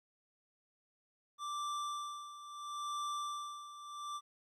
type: tone with tremolo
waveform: square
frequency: 1174.7 Hz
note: D6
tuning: in tune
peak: -37 dBFS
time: 1.38-4.21 s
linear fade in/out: 50 ms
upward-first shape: sine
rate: 0.74 Hz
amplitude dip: 75%
effects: low-pass 8000 Hz 12 dB/octave + 13-bit